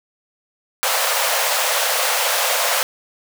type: high-pass noise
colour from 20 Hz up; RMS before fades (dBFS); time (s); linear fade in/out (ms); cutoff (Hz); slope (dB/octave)
pink; -19; 0.83-2.83; 0; 490; 96
effects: none